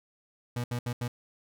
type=tone bursts at uneven times; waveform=35% pulse; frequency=120.9 Hz; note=B2; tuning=36 cents flat; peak=-28 dBFS; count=4; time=0.56-0.64 / 0.71-0.79 / 0.86-0.93 / 1.01-1.08 s; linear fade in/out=5 ms; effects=none